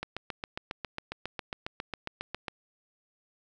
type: click train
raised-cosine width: 0.3 ms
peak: -18 dBFS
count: 19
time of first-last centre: 0.03-2.482 s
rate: 7.34 Hz
effects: none